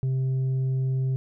triangle tone with tanh clipping, 131.4 Hz, C3, 8 cents sharp, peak -23 dBFS, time 0.03-1.16 s, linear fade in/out 0 ms, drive 8 dB, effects none

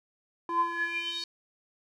square tone with band-pass filter sweep, 340 Hz, F4, 46 cents flat, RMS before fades -31 dBFS, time 0.49-1.24 s, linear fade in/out 2 ms, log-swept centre 800 to 4400 Hz, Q 8.8, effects none

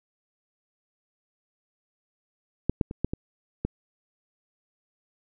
clicks, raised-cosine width 3 ms, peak -9 / -9 / -21 / -11 / -16 / -13 dBFS, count 6, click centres 2.696 / 2.812 / 2.911 / 3.046 / 3.135 / 3.65 s, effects none

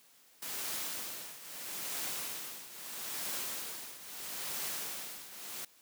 white noise with tremolo, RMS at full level -37 dBFS, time 0.42-5.65 s, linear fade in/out 5 ms, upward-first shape triangle, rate 0.77 Hz, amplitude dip 80%, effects white hiss -63 dBFS RMS until 5.81 s + high-pass 150 Hz 12 dB/octave

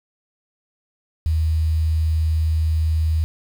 sine tone with quantisation, 79.5 Hz, D#2, 38 cents sharp, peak -16 dBFS, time 1.26-3.24 s, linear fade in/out 0 ms, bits 7, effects none

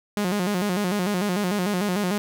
sawtooth tone with vibrato, 192.7 Hz, G3, 29 cents flat, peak -18 dBFS, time 0.17-2.18 s, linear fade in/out 0 ms, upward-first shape square, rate 6.7 Hz, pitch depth 120 cents each way, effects none

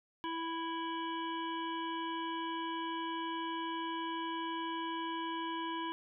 harmonic tone, 329.6 Hz, E4, in tune, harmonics 1 / 3 / 5 / 7 / 9 / 10, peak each -40 / -38 / -47 / -52 / -47 / -52 dBFS, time 0.24-5.92 s, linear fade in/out 0 ms, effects none

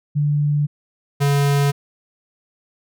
sine / square tone pair in turn, 146.83 / 141.8 Hz, D3 / C#3, 0 / +40 cents, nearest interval minor second, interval 60 cents, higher first, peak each -15 dBFS, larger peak neither, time 0.15-0.67 / 1.2-1.72 s, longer neither, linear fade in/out 20 ms, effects none

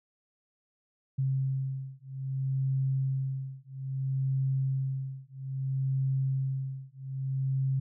sine beating tone pair, 133.5 / 134.11 Hz, C3 / C3, +35 / +43 cents, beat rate 0.61 Hz, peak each -31 dBFS, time 1.18-7.8 s, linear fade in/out 10 ms, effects none

